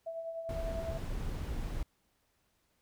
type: tone with tremolo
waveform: sine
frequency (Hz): 659.3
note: E5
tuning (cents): 0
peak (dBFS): -35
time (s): 0.06-0.98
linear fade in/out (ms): 10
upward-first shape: triangle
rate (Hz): 10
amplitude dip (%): 55
type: noise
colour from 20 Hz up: brown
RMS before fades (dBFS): -37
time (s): 0.49-1.83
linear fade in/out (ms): 2
effects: pink hiss -75 dBFS RMS until 2.81 s